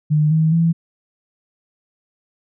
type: tone with pitch steps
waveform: sine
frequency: 151.7 / 158.69 / 166 Hz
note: D#3 / D#3 / E3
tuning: -44 / +34 / +12 cents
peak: -12 dBFS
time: 0.1-0.73 s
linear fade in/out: 20 ms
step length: 210 ms
effects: none